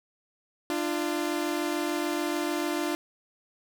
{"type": "tone pair together", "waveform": "sawtooth", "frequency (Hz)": [297.9, 344.7], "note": ["D4", "F4"], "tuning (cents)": [25, -23], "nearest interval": "minor third", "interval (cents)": 252, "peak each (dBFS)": -26, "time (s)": [0.7, 2.95], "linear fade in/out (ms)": 0, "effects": []}